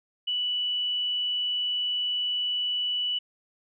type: tone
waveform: sine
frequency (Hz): 2960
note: F#7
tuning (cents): 0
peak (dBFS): -25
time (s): 0.27-3.19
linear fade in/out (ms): 10
effects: none